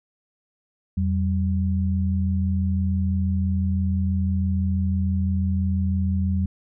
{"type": "tone pair together", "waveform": "sine", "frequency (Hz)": [85.37, 191.4], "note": ["F2", "G3"], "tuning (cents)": [-39, -41], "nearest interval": "octave + major second", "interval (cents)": 1398, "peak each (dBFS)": [-21, -24], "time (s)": [0.97, 6.46], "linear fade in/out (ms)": 5, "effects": []}